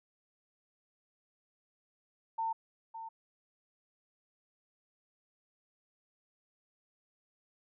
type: tone with echo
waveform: sine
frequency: 900 Hz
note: A5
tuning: 39 cents sharp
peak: -31 dBFS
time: 2.38-2.53 s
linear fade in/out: 10 ms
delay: 560 ms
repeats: 1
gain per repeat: -10 dB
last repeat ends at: 3.09 s
effects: none